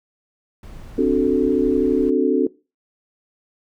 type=noise; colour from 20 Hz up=brown; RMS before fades=-36 dBFS; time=0.63-2.1 s; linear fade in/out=2 ms
type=chord; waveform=sine; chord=D dominant seventh; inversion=third; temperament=equal; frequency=261.6 / 293.7 / 370 / 440 Hz; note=C4 / D4 / F#4 / A4; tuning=0 / 0 / 0 / 0 cents; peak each=-20 dBFS; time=0.98-2.47 s; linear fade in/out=5 ms
effects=noise-tail reverb RT60 0.3 s tail -21 dB re dry